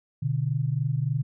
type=tone pair together; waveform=sine; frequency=123.78 / 147.2 Hz; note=B2 / D3; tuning=+4 / +4 cents; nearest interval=minor third; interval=300 cents; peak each=-26 dBFS; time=0.22-1.23 s; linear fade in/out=10 ms; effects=none